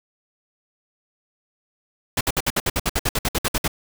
pink noise bursts, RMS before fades -21 dBFS, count 16, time 2.17-3.679 s, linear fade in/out 5 ms, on 39 ms, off 59 ms, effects none

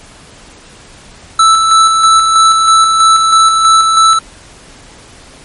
square tone with tremolo, 1318.5 Hz, E6, in tune, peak -4 dBFS, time 1.39-4.19 s, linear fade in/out 5 ms, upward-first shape square, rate 3.1 Hz, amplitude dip 35%, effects pink hiss -37 dBFS RMS until 5.44 s + MP3 48 kbps

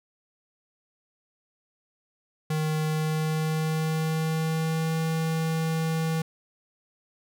square tone with pitch glide, 155.56 to 161.23 Hz, D#3 to E3, 0 to -38 cents, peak -25 dBFS, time 2.5-6.22 s, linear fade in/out 5 ms, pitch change +62 cents, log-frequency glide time 2.84-4.97 s, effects none

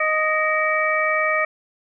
harmonic tone with a mistuned harmonic, 622.3 Hz, D#5, in tune, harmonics 1 / 2 / 3 / 4, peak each -23 / -23 / -23 / -23 dBFS, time 0-1.45 s, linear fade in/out 5 ms, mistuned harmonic 4, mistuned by -140 cents, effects none

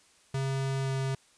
square tone with pitch glide, 135 to 134.14 Hz, C#3 to C3, -45 to +43 cents, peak -29 dBFS, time 0.34-1.15 s, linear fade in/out 5 ms, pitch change -12 cents, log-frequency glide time 0.83-0.89 s, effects white hiss -62 dBFS RMS until 1.37 s + resampled to 22050 Hz

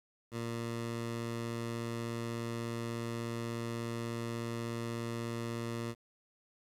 15% pulse tone, 116.54 Hz, A#2, in tune, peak -30 dBFS, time 0.31-5.95 s, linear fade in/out 50 ms, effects low-pass 12000 Hz 12 dB/octave + 10-bit

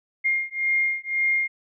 sine beating tone pair, 2123 / 2124.9 Hz, C7 / C7, +25 / +26 cents, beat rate 1.9 Hz, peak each -24 dBFS, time 0.24-1.48 s, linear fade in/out 20 ms, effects none

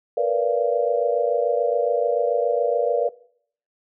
sine tone cluster, 464.6 / 491.6 / 580 / 689 Hz, A#4 / B4 / D5 / F5, -6 / -8 / -22 / -24 cents, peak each -24 / -23 / -23 / -27 dBFS, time 0.17-3.09 s, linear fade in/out 5 ms, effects noise-tail reverb RT60 0.6 s tail -20 dB re dry

